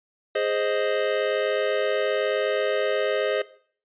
square chord, Ab major, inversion none, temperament equal, 415.3 / 523.3 / 622.3 Hz, Ab4 / C5 / Eb5, 0 / 0 / 0 cents, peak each -27 dBFS, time 0.35-3.42 s, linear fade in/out 5 ms, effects noise-tail reverb RT60 0.5 s tail -18 dB re dry + resampled to 8000 Hz

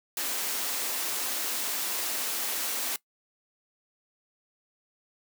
white high-pass noise, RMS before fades -31 dBFS, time 0.17-2.96 s, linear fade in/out 2 ms, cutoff 240 Hz, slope 24 dB/octave, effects noise-tail reverb RT60 0.1 s tail -20 dB re dry

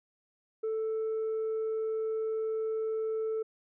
sine tone with tanh clipping, 440.9 Hz, A4, 4 cents sharp, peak -30 dBFS, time 0.63-3.43 s, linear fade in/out 10 ms, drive 1 dB, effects none

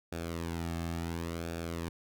sawtooth tone with flanger, 83.8 Hz, E2, 29 cents sharp, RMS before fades -37 dBFS, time 0.12-1.89 s, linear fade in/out 5 ms, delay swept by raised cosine 0.98 to 2.08 ms, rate 0.71 Hz, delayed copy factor -0.65, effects none

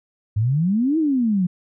sine exponential two-way sweep, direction up then down, 100 to 329.6 to 172.7 Hz, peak -16 dBFS, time 0.36-1.47 s, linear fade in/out 10 ms, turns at 0.98 s, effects none

